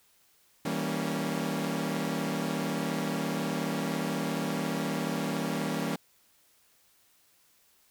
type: chord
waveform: sawtooth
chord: E diminished seventh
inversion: none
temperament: equal with one note detuned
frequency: 161.61 / 196 / 233.1 / 277.2 Hz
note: E3 / G3 / Bb3 / Db4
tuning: -34 / 0 / 0 / 0 cents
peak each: -31 dBFS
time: 0.65-5.96 s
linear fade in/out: 5 ms
effects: white hiss -65 dBFS RMS until 7.9 s